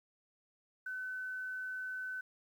sine tone with quantisation, 1513 Hz, F#6, 38 cents sharp, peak -38 dBFS, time 0.86-2.21 s, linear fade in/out 5 ms, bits 11, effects none

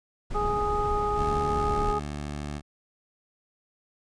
brown noise, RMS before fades -32 dBFS, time 0.3-1.93 s, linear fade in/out 10 ms
harmonic tone, 415.3 Hz, G#4, in tune, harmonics 1 / 2 / 3, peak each -29 / -29 / -29 dBFS, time 0.34-2 s, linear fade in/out 20 ms
15% pulse tone, 73.42 Hz, D2, in tune, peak -26 dBFS, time 1.15-2.62 s, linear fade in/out 50 ms
effects resampled to 22050 Hz

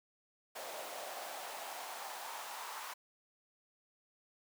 pink noise with high-pass filter sweep, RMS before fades -45 dBFS, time 0.55-2.94 s, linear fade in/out 10 ms, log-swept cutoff 590 to 970 Hz, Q 3, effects none

